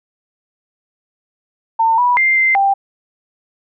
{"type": "tone with pitch steps", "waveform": "sine", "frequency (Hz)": [903, 979, 2099, 2081, 789], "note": ["A5", "B5", "C7", "C7", "G5"], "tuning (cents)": [45, -15, 5, -10, 11], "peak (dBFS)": -10, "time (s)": [1.79, 2.74], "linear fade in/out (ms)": 10, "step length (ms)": 190, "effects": []}